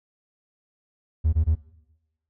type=tone bursts; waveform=triangle; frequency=79.1 Hz; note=D#2; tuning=29 cents sharp; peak=-14 dBFS; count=3; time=1.24-1.555 s; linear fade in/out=20 ms; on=91 ms; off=21 ms; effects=noise-tail reverb RT60 1.0 s tail -22 dB re dry + tanh soft clip ceiling -12 dBFS